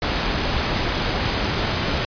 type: noise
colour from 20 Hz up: pink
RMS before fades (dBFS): -22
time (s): 0.02-2.05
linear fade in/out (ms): 2
effects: resampled to 11025 Hz